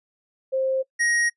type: tone pair in turn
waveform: sine / square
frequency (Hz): 528 / 1881.6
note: C5 / A#6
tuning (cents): +16 / +16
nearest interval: octave + minor seventh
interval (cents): 2200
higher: second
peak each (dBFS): -20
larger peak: neither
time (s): 0.52-0.83 / 0.99-1.3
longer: neither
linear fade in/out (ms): 20
effects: noise-tail reverb RT60 0.1 s tail -23 dB re dry + resampled to 24000 Hz